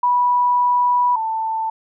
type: tone pair in turn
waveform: sine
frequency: 980 / 888.6 Hz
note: B5 / A5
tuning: -14 / +17 cents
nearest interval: major second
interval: 169 cents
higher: first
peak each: -13 / -19 dBFS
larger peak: first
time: 0.03-1.16 / 1.16-1.7 s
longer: first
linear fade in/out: 5 ms
effects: none